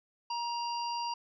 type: harmonic tone with a mistuned harmonic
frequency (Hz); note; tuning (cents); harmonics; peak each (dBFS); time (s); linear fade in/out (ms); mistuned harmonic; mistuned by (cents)
947; A#5; +27; 1 / 3 / 5 / 6; -33 / -44 / -41 / -51; 0.3-1.14; 5; 3; -31
effects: none